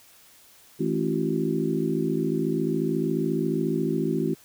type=harmonic tone with a mistuned harmonic; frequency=54.2 Hz; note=A1; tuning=25 cents flat; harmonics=3 / 4 / 5 / 6 / 7; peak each=-29 / -29 / -29 / -29 / -29 dBFS; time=0.79-4.35 s; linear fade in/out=20 ms; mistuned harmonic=6; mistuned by=+72 cents; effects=white hiss -54 dBFS RMS until 4.44 s